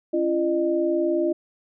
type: tone cluster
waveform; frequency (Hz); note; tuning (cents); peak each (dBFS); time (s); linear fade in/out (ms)
sine; 279.8 / 339.6 / 609; C#4 / F4 / D#5; +16 / -48 / -37; -30 / -21 / -25; 0.13-1.33; 10
effects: none